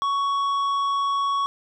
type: tone with tanh clipping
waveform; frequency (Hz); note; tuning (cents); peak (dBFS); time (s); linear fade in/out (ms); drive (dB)
sine; 1116; C#6; +11; -22; 0.02-1.46; 0; 8
effects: none